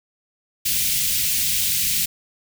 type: band-stop noise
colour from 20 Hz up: white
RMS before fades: -21 dBFS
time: 0.65-2.06 s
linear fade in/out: 10 ms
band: 200 to 2300 Hz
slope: 24 dB/octave
effects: none